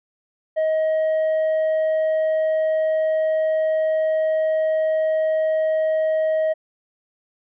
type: tone with tanh clipping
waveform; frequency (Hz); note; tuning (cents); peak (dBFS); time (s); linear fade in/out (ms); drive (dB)
sine; 631; D#5; +24; -18; 0.56-6.54; 20; 3
effects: none